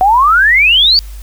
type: exponential sweep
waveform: sine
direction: up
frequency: 728 to 4699 Hz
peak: -5 dBFS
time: 0.01-0.99 s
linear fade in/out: 0 ms
effects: added 50 Hz sine -25 dBFS peak until 1.22 s + white hiss -41 dBFS RMS until 1.22 s